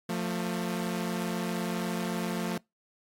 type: tone pair together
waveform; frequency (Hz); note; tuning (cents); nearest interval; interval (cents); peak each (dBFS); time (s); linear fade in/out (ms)
sawtooth; 176.44 / 224.2; F3 / A3; +18 / +33; major third; 415; -28 / -29; 0.09-2.58; 5
effects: noise-tail reverb RT60 0.2 s tail -25 dB re dry + AAC 64 kbps